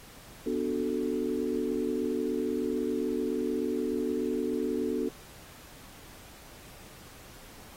sine chord, B minor seventh, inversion none, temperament equal, 246.9 / 293.7 / 370 / 440 Hz, B3 / D4 / F#4 / A4, 0 / 0 / 0 / 0 cents, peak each -33 dBFS, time 0.46-5.09 s, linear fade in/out 5 ms, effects pink hiss -51 dBFS RMS until 7.76 s + AAC 48 kbps

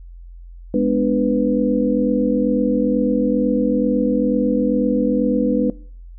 sine tone cluster, 208 / 250.2 / 298.2 / 494.6 Hz, G#3 / B3 / D4 / B4, +3 / +23 / +27 / +3 cents, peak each -20 dBFS, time 0.74-5.7 s, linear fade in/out 2 ms, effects noise-tail reverb RT60 0.5 s tail -21 dB re dry + added 43 Hz sine -35 dBFS peak until 6.18 s

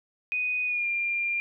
sine tone with pitch glide, 2489 to 2393 Hz, D#7 to D7, 0 to +32 cents, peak -25 dBFS, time 0.32-1.4 s, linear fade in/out 0 ms, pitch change -68 cents, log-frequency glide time 0.65-0.87 s, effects none

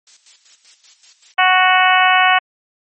violet noise with tremolo, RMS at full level -32 dBFS, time 0.07-1.34 s, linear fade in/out 2 ms, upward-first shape square, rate 5.2 Hz, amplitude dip 70%
harmonic tone, 370 Hz, F#4, in tune, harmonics 2 / 3 / 4 / 5 / 6 / 7 / 8, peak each -14 / -16 / -17 / -18 / -19 / -19 / -20 dBFS, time 1.38-2.39 s, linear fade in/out 10 ms
effects low-pass 6000 Hz 12 dB/octave + MP3 32 kbps

